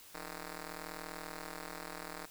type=ring-modulated tone; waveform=5% pulse; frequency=155.3 Hz; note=D#3; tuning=3 cents flat; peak=-29 dBFS; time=0.14-2.26 s; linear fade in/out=10 ms; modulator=135 Hz; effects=white hiss -56 dBFS RMS until 2.3 s